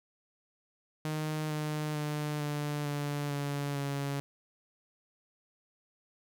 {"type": "tone with pitch steps", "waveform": "sawtooth", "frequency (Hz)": [154.4, 152.01, 149.66, 147.34, 145.06, 142.82, 140.61], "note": ["D#3", "D#3", "D3", "D3", "D3", "D3", "C#3"], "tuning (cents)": [-13, -40, 33, 6, -21, -48, 25], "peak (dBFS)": -28, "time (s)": [1.05, 4.2], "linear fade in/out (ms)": 0, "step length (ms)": 450, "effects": []}